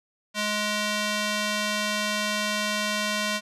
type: tone with band-pass filter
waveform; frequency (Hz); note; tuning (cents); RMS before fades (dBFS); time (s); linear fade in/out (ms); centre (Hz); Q
square; 210; G#3; +19; -27; 0.34-3.41; 50; 3600; 0.57
effects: resampled to 32000 Hz